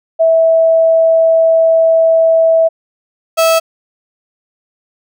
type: tone pair in turn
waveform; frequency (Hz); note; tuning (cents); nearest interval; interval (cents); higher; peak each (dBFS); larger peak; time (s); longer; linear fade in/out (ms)
sine / 35% pulse; 653 / 653; E5 / E5; -17 / -17; unison; 0; neither; -6; neither; 0.19-2.69 / 3.37-3.6; first; 20
effects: none